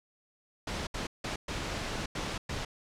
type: noise bursts at uneven times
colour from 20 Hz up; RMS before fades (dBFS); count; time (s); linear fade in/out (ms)
pink; -35; 6; 0.67-0.87 / 0.94-1.07 / 1.24-1.36 / 1.48-2.06 / 2.15-2.38 / 2.49-2.65; 5
effects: low-pass 6000 Hz 12 dB/octave